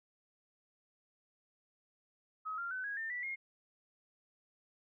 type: tone with pitch steps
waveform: sine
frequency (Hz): 1273 / 1388.2 / 1513.9 / 1650.9 / 1800.3 / 1963.2 / 2141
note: D#6 / F6 / F#6 / G#6 / A6 / B6 / C7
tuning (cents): +39 / -11 / +39 / -11 / +39 / -11 / +39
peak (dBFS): -37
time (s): 2.45-3.36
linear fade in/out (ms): 20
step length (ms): 130
effects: none